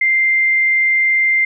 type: tone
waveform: sine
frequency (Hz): 2093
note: C7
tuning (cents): 0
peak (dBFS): -11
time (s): 0.01-1.45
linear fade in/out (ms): 5
effects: none